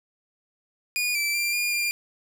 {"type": "tone with pitch steps", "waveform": "sawtooth", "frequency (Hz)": [2446, 2329, 2373, 2420, 2396], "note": ["D#7", "D7", "D7", "D#7", "D7"], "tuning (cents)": [-30, -15, 17, -49, 34], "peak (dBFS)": -20, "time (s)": [0.96, 1.91], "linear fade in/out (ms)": 0, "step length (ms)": 190, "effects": []}